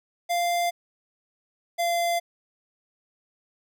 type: tone pair in turn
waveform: square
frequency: 695 / 688.2 Hz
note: F5 / F5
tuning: -9 / -26 cents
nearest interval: unison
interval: 17 cents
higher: first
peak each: -23 dBFS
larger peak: neither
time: 0.29-0.71 / 1.78-2.2 s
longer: neither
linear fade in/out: 20 ms
effects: none